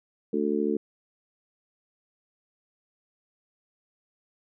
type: harmonic tone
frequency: 73.42 Hz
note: D2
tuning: in tune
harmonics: 3 / 4 / 5 / 6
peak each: -29 / -29 / -29 / -29 dBFS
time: 0.33-0.77 s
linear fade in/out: 5 ms
effects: none